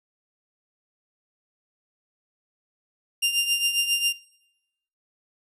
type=tone with tremolo; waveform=sawtooth; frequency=2794 Hz; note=F7; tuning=in tune; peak=-15 dBFS; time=3.22-4.13 s; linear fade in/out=10 ms; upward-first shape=triangle; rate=7.4 Hz; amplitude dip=75%; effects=noise-tail reverb RT60 0.9 s tail -21 dB re dry + resampled to 32000 Hz